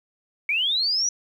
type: linear sweep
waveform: sine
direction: up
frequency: 2217 to 5930 Hz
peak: -20 dBFS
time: 0.49-1.09 s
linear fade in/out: 2 ms
effects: 9-bit